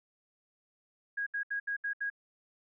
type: tone bursts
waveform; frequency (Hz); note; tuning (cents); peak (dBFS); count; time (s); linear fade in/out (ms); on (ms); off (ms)
sine; 1643; G#6; -19; -31; 6; 1.17-2.101; 10; 96; 71
effects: none